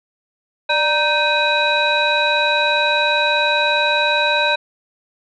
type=tone cluster; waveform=sine; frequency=591 / 937 / 1549 / 2497 / 3908 Hz; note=D5 / A#5 / G6 / D#7 / B7; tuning=+11 / +9 / -21 / +6 / -19 cents; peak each=-20 dBFS; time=0.69-4.56 s; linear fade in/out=10 ms; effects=tanh soft clip ceiling -5 dBFS